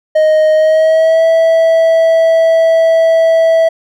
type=tone with pitch glide; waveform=triangle; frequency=622.3 to 654 Hz; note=D#5 to E5; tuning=0 to -14 cents; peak=-4 dBFS; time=0.15-3.69 s; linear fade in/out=10 ms; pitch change=+86 cents; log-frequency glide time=0.54-1.25 s; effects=none